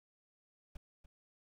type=noise with echo; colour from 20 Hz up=brown; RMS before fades=-44 dBFS; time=0.75-0.77 s; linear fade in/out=5 ms; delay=290 ms; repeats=1; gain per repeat=-12 dB; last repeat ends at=1.06 s; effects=none